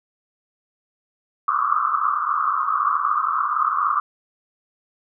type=band-pass noise; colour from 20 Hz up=white; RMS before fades=-21 dBFS; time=1.48-4 s; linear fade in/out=2 ms; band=1100 to 1300 Hz; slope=96 dB/octave; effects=none